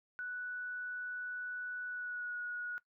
sine tone with pitch glide, 1480 to 1456.3 Hz, F#6 to F#6, 0 to -28 cents, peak -38 dBFS, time 0.19-2.78 s, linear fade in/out 0 ms, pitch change -28 cents, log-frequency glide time 1.87-2.36 s, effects noise-tail reverb RT60 0.1 s tail -18 dB re dry

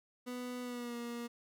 30% pulse tone with pitch glide, 247.7 to 237.2 Hz, B3 to A#3, +5 to +30 cents, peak -37 dBFS, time 0.26-1.28 s, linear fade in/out 20 ms, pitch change -75 cents, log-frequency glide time 0.62-0.96 s, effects none

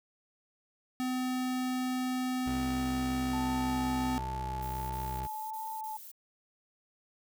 square tone, 254.6 Hz, C4, 47 cents flat, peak -31 dBFS, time 1-4.18 s, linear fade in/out 0 ms
25% pulse tone with pitch glide, 65.41 to 64.29 Hz, C2 to C2, 0 to -30 cents, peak -33 dBFS, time 2.46-5.27 s, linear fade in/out 10 ms, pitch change -30 cents, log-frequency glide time 3.79-4.17 s
sine tone with vibrato, 872 Hz, A5, 16 cents flat, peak -36 dBFS, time 3.33-5.97 s, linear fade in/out 5 ms, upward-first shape sine, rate 1.4 Hz, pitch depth 19 cents each way
violet noise bursts, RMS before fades -48 dBFS, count 5, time 4.62-6.116 s, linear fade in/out 5 ms, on 280 ms, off 24 ms
effects none

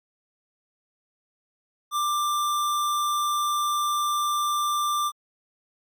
square tone, 1184 Hz, D6, 14 cents sharp, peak -23 dBFS, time 1.91-5.12 s, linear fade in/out 50 ms, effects MP3 96 kbps

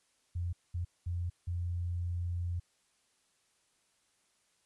sine tone bursts at uneven times, 87.31 Hz, F2, in tune, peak -32 dBFS, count 4, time 0.35-0.53 / 0.74-0.85 / 1.06-1.3 / 1.47-2.6 s, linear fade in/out 10 ms, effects white hiss -73 dBFS RMS until 4.65 s + resampled to 24000 Hz

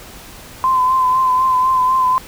sine tone with vibrato, 1028 Hz, C6, 31 cents flat, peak -11 dBFS, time 0.64-2.18 s, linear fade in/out 0 ms, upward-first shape sine, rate 4 Hz, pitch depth 33 cents each way, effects pink hiss -37 dBFS RMS until 2.27 s

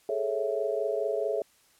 sine chord, A major seventh, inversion third, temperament equal, 415.3 / 440 / 554.4 / 659.3 Hz, G#4 / A4 / C#5 / E5, 0 / 0 / 0 / 0 cents, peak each -32 dBFS, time 0.09-1.42 s, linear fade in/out 2 ms, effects white hiss -63 dBFS RMS until 1.79 s + low-pass 12000 Hz 12 dB/octave

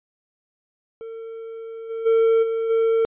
triangle tone with level steps, 452.4 Hz, A4, 48 cents sharp, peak -30 / -24 / -12 / -19 / -14 dBFS, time 1.01-3.05 s, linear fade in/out 0 ms, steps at 1.89 / 2.05 / 2.42 / 2.69 s, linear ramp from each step 20 ms, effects resampled to 8000 Hz

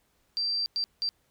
sine tone bursts at uneven times, 4699 Hz, D8, in tune, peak -26 dBFS, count 3, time 0.37-0.66 / 0.76-0.84 / 1.02-1.09 s, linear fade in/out 0 ms, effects pink hiss -70 dBFS RMS until 1.3 s

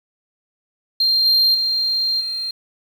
sine tone with level steps, 4186 Hz, C8, in tune, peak -12 / -9 / -16 / -22 dBFS, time 1-2.51 s, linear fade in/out 5 ms, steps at 1.25 / 1.54 / 2.2 s, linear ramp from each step 10 ms, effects tanh soft clip ceiling -11 dBFS + 7-bit

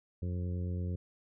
harmonic tone, 89 Hz, F2, 33 cents sharp, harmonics 1 / 2 / 3 / 4 / 5 / 6, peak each -33 / -40 / -49 / -49 / -50 / -54 dBFS, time 0.22-0.96 s, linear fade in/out 5 ms, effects none

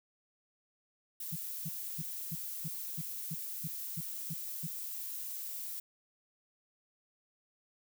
violet noise, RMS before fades -41 dBFS, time 1.2-5.8 s, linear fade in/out 5 ms
sine tone bursts, 160.5 Hz, E3, 46 cents flat, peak -36 dBFS, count 11, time 1.32-4.671 s, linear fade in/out 10 ms, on 41 ms, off 290 ms
effects none

